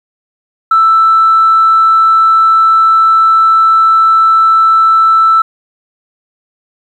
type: tone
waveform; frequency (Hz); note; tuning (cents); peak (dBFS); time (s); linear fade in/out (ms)
sine; 1323; E6; +6; -3; 0.71-5.42; 5
effects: tanh soft clip ceiling 0 dBFS + 7-bit